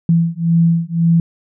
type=beating tone pair; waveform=sine; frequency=166.3 / 168.2 Hz; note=E3 / E3; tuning=+16 / +35 cents; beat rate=1.9 Hz; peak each=-14 dBFS; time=0.09-1.2 s; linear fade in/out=2 ms; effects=none